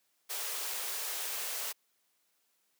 white high-pass noise, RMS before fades -37 dBFS, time 0.29-1.73 s, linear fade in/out 20 ms, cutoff 380 Hz, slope 48 dB/octave, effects white hiss -75 dBFS RMS until 2.79 s + high-pass 200 Hz 12 dB/octave

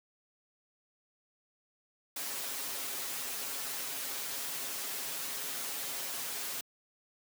white noise with comb filter, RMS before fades -38 dBFS, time 2.16-6.61 s, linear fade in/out 5 ms, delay 7.3 ms, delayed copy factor +0.7, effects high-pass 200 Hz 12 dB/octave

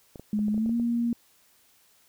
clicks, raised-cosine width 2 ms, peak -28 dBFS, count 9, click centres 0.158 / 0.196 / 0.391 / 0.483 / 0.544 / 0.579 / 0.661 / 0.694 / 0.798 s
sine tone with pitch glide, 210 to 235.7 Hz, G#3 to A#3, +19 to +19 cents, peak -23 dBFS, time 0.33-1.13 s, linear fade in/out 2 ms, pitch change +200 cents, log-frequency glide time 0.51-0.76 s
effects white hiss -62 dBFS RMS until 2.08 s

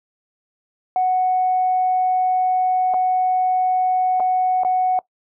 sine tone with dropouts, 740 Hz, F#5, in tune, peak -14 dBFS, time 0.96-4.99 s, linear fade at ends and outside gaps 1 ms, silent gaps 2.938-2.942 / 4.199-4.203 / 4.635-4.648 s, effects noise-tail reverb RT60 0.1 s tail -20 dB re dry + tanh soft clip ceiling -10 dBFS

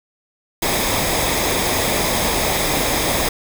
pink noise with comb filter, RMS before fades -19 dBFS, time 0.62-3.29 s, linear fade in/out 5 ms, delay 0.69 ms, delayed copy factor -0.5, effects none

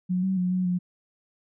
sine tone with pitch steps, 181.9 / 189.9 / 180.9 / 183.7 / 179.1 Hz, F#3 / F#3 / F#3 / F#3 / F3, -29 / +45 / -39 / -12 / +44 cents, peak -22 dBFS, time 0.09-0.79 s, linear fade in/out 20 ms, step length 140 ms, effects none

